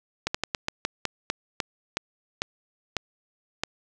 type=slowing click train; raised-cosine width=0.2 ms; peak=-8 dBFS; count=13; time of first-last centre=0.27-3.636 s; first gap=75 ms; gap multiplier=1.22; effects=none